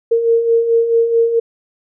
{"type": "beating tone pair", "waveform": "sine", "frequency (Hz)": [457.6, 462.2], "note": ["A#4", "A#4"], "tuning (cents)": [-32, -15], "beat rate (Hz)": 4.6, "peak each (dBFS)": [-19, -11], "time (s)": [0.11, 1.4], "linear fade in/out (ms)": 10, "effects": []}